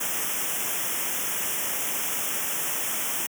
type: band-stop noise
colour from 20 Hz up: white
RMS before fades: -28 dBFS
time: 0-3.27 s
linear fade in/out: 10 ms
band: 3400 to 5400 Hz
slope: 96 dB/octave
effects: high-pass 150 Hz 12 dB/octave